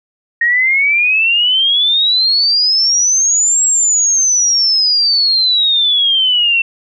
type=exponential two-way sweep; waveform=sine; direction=up then down; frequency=1858 to 7680 to 2686 Hz; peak=-9 dBFS; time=0.41-6.62 s; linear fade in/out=5 ms; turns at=3.64 s; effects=none